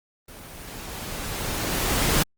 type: noise with level ramp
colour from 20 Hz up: pink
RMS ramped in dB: -43 to -20 dBFS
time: 0.28-2.23 s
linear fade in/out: 5 ms
effects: Opus 24 kbps